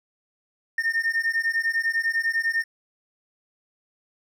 triangle beating tone pair, 1817 / 1827 Hz, A#6 / A#6, -45 / -35 cents, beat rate 10 Hz, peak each -22 dBFS, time 0.78-2.64 s, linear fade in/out 5 ms, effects tanh soft clip ceiling -16 dBFS

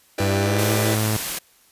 sawtooth chord, E minor seventh, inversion none, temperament just, 329.6 / 395.6 / 494.4 / 593.3 Hz, E4 / G4 / B4 / D5, 0 / +16 / +2 / +18 cents, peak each -24 dBFS, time 0.18-0.95 s, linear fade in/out 5 ms
sawtooth tone with pitch glide, 98 to 108.11 Hz, G2 to A2, 0 to -30 cents, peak -16 dBFS, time 0.2-1.17 s, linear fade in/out 5 ms, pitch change +170 cents, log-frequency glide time 0.36-0.74 s
white noise, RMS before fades -27 dBFS, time 0.58-1.39 s, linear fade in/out 10 ms
effects white hiss -56 dBFS RMS until 1.71 s + resampled to 32000 Hz

